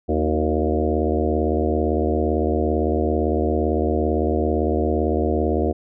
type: harmonic tone with a mistuned harmonic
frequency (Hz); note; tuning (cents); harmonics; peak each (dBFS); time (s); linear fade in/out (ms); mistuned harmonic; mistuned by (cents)
77.78; D#2; 0; 1 / 3 / 4 / 5 / 6 / 7 / 8 / 9; -23 / -26 / -25 / -25 / -26 / -29 / -30 / -29; 0.08-5.73; 20; 5; -57
effects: none